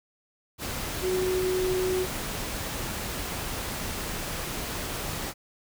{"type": "tone in noise", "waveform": "sine", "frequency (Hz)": 370, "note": "F#4", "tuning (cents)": 0, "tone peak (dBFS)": -24, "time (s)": [1.01, 2.07], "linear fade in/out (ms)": 50, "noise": "pink", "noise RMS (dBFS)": -33, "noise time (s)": [0.58, 5.34], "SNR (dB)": 6, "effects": []}